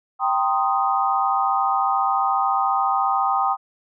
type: chord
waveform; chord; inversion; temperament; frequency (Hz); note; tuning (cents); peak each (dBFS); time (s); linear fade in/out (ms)
sine; C minor seventh; second; equal; 784 / 932.3 / 1046.5 / 1244.5; G5 / Bb5 / C6 / Eb6; 0 / 0 / 0 / 0; -21 / -27 / -25 / -22; 0.19-3.57; 50
effects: none